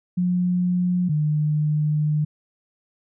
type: tone pair in turn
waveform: sine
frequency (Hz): 179.2 / 151.12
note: F3 / D3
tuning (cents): +45 / +50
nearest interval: minor third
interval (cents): 295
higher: first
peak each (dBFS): -18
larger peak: neither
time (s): 0.17-1.09 / 1.09-2.25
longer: second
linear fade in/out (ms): 10
effects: none